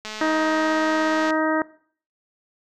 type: click train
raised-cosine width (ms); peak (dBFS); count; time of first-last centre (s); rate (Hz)
0.2; -16; 271; 0.05-1.306; 215
type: harmonic tone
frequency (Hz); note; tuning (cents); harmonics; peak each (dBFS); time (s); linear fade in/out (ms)
314; D#4; +16; 1 / 2 / 3 / 4 / 5 / 6; -22 / -25 / -27 / -28 / -29 / -30; 0.21-1.62; 2
effects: noise-tail reverb RT60 0.5 s tail -20 dB re dry